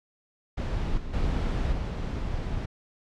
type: noise with level steps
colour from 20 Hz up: brown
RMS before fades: -28 / -36 / -26 / -30 dBFS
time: 0.57-2.66 s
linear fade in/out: 10 ms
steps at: 0.97 / 1.13 / 1.72 s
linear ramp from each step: 10 ms
effects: low-pass 5000 Hz 12 dB/octave